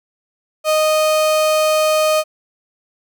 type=tone; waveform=35% pulse; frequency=620 Hz; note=D#5; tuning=6 cents flat; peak=-11 dBFS; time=0.64-2.24 s; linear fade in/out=50 ms; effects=none